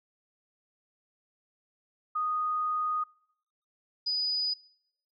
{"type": "tone pair in turn", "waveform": "sine", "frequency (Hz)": [1240, 4960], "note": ["D#6", "D#8"], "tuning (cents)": [-6, -6], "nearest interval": "2 octaves", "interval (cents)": 2400, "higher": "second", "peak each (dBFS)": -27, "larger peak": "neither", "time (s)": [[2.15, 3.04], [4.06, 4.54]], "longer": "first", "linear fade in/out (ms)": 10, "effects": ["noise-tail reverb RT60 0.8 s tail -26 dB re dry"]}